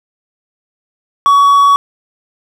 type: tone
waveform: triangle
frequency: 1127 Hz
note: C#6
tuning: 28 cents sharp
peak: -3 dBFS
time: 1.26-1.76 s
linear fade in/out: 0 ms
effects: none